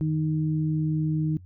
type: tone pair together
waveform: sine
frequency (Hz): 155.56 / 311.1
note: D#3 / D#4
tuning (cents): 0 / 0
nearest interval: octave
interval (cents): 1200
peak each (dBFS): -23 / -29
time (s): 0.01-1.37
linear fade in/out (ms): 0
effects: noise-tail reverb RT60 0.1 s tail -21 dB re dry + added 91 Hz sine -44 dBFS peak until 1.45 s